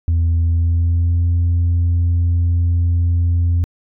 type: tone with pitch glide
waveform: sine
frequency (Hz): 83.3 to 85.99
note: E2 to F2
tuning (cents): +19 to -26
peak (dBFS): -10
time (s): 0.08-3.64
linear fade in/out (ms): 0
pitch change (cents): +55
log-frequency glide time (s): 0.41-1.27
effects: tanh soft clip ceiling -11 dBFS